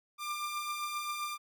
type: beating tone pair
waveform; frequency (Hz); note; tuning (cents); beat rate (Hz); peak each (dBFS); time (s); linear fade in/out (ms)
sawtooth; 1186 / 1193.6; D6 / D6; +17 / +28; 7.6; -39 / -32; 0.18-1.38; 50
effects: none